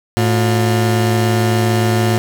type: tone pair together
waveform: 30% pulse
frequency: 110.3 / 358 Hz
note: A2 / F4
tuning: +5 / +43 cents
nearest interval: octave + minor sixth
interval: 2038 cents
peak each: -11 / -15 dBFS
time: 0.17-2.18 s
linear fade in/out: 0 ms
effects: none